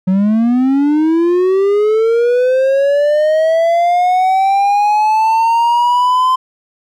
triangle linear sweep, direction up, 182.7 to 1034 Hz, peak -7 dBFS, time 0.07-6.36 s, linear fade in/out 10 ms, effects none

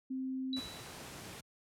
sine tone, 261.6 Hz, C4, in tune, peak -35 dBFS, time 0.1-0.6 s, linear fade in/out 10 ms
sine tone with exponential decay, 3937 Hz, B7, 6 cents flat, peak -36 dBFS, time 0.53-1.09 s, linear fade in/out 1 ms, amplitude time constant 120 ms
pink noise, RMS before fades -47 dBFS, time 0.56-1.41 s, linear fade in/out 10 ms
effects high-pass 80 Hz 12 dB/octave + low-pass 12000 Hz 12 dB/octave

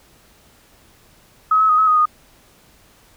sine tone with pitch steps, 1275 / 1290 / 1247 / 1285 / 1246 / 1233 Hz, D#6 / E6 / D#6 / E6 / D#6 / D#6, +42 / -38 / +3 / -45 / +2 / -16 cents, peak -11 dBFS, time 1.51-2.056 s, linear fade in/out 5 ms, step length 91 ms, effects pink hiss -52 dBFS RMS until 3.16 s

